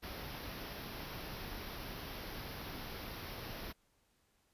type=band-stop noise; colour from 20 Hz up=pink; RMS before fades=-45 dBFS; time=0.02-3.73 s; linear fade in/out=20 ms; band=5700 to 11000 Hz; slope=96 dB/octave; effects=pink hiss -75 dBFS RMS until 4.53 s + resampled to 32000 Hz